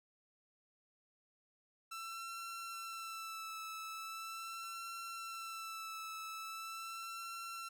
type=tone with vibrato; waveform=sawtooth; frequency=1332 Hz; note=E6; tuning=18 cents sharp; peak=-40 dBFS; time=1.91-7.69 s; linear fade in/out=10 ms; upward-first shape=sine; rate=0.41 Hz; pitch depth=30 cents each way; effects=none